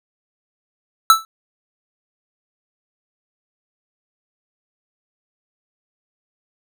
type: tone with exponential decay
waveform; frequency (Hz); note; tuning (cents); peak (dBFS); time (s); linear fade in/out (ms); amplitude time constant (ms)
square; 1318.5; E6; 0; -4; 1.1-1.25; 1; 32
effects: none